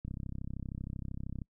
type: click train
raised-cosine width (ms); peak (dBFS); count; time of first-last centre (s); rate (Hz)
5; -27; 46; 0.05-1.418; 32.9
effects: noise-tail reverb RT60 0.1 s tail -26 dB re dry